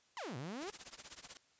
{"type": "exponential two-way sweep", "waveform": "sawtooth", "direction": "down then up", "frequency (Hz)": [1074, 116.54, 431.4], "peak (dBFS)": -38, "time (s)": [0.17, 0.7], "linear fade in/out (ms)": 0, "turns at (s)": 0.37}
{"type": "noise with tremolo", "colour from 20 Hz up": "white", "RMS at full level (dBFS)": -46, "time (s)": [0.61, 1.37], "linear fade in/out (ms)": 0, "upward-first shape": "triangle", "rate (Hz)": 16, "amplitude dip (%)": 100}
{"effects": ["white hiss -71 dBFS RMS until 1.59 s", "resampled to 16000 Hz"]}